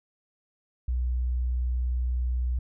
sine tone, 61.74 Hz, B1, in tune, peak -24 dBFS, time 0.88-2.59 s, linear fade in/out 5 ms, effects none

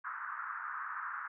pink band-pass noise, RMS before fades -41 dBFS, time 0.04-1.28 s, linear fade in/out 10 ms, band 1100 to 1600 Hz, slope 48 dB/octave, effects none

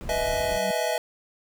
brown noise, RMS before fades -35 dBFS, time 0.01-0.58 s, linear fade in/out 0 ms
square chord, E major seventh, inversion second, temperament equal with one note detuned, 493.9 / 622.3 / 659.3 / 847.1 Hz, B4 / D#5 / E5 / G#5, 0 / 0 / 0 / +34 cents, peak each -32 / -29 / -29 / -32 dBFS, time 0.09-0.98 s, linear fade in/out 2 ms
sine tone with exponential growth, 191.7 Hz, G3, 38 cents flat, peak -29 dBFS, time 0.2-0.71 s, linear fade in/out 2 ms, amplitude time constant 110 ms
effects none

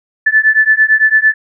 sine beating tone pair, 1743 / 1751.9 Hz, A6 / A6, -17 / -8 cents, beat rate 8.9 Hz, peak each -10 dBFS, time 0.26-1.34 s, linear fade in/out 10 ms, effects none

